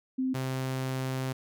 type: tone pair in turn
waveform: sine / sawtooth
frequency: 260 / 131.02 Hz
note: C4 / C3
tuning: -11 / +3 cents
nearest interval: octave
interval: 1186 cents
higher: first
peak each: -26 dBFS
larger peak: neither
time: 0.18-0.34 / 0.34-1.33 s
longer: second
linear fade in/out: 10 ms
effects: none